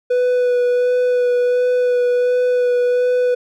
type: tone with vibrato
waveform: triangle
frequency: 493.9 Hz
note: B4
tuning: in tune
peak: -11 dBFS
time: 0.1-3.35 s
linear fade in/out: 10 ms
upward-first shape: sine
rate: 1.4 Hz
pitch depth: 13 cents each way
effects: none